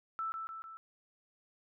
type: tone with echo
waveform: sine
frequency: 1322 Hz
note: E6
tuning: 5 cents sharp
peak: -34 dBFS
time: 0.19-0.32 s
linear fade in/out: 0 ms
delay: 150 ms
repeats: 3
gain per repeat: -4 dB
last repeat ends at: 0.77 s
effects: none